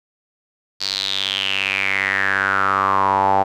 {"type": "tone with band-pass filter sweep", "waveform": "sawtooth", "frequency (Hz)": 97.3, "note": "G2", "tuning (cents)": -12, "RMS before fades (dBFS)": -19, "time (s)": [0.8, 3.44], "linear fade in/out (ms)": 20, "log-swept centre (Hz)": [4600, 780], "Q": 6.8, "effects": []}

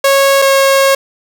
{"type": "tone pair in turn", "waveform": "sawtooth", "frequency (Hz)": [550, 544.9], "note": ["C#5", "C#5"], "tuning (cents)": [-14, -30], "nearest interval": "unison", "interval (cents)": 16, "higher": "first", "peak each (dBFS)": -3, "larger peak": "neither", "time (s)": [[0.04, 0.42], [0.42, 0.95]], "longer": "second", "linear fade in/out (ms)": 5, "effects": []}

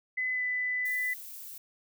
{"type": "tone with pitch glide", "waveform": "sine", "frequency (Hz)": [2017, 1997.3], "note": ["B6", "B6"], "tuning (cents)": [36, 19], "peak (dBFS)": -28, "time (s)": [0.17, 1.14], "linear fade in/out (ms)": 10, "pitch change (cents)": -17, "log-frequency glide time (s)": [0.32, 0.42]}
{"type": "noise", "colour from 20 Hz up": "violet", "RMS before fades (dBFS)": -44, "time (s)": [0.85, 1.58], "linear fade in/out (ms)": 5}
{"effects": []}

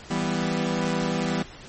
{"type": "chord", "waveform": "sawtooth", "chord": "E minor", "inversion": "none", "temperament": "equal", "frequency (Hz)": [164.81, 196, 246.9], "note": ["E3", "G3", "B3"], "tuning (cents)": [0, 0, 0], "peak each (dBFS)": -24, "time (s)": [0.1, 1.43], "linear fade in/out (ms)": 10, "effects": ["pink hiss -44 dBFS RMS until 1.68 s", "MP3 32 kbps"]}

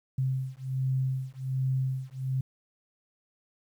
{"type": "beating tone pair", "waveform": "sine", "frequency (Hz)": [130.81, 132.11], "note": ["C3", "C3"], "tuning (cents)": [0, 17], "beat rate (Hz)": 1.3, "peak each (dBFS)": -30, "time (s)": [0.18, 2.41], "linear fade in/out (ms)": 5, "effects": ["10-bit"]}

